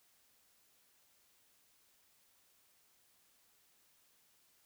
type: silence
effects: white hiss -71 dBFS RMS until 4.65 s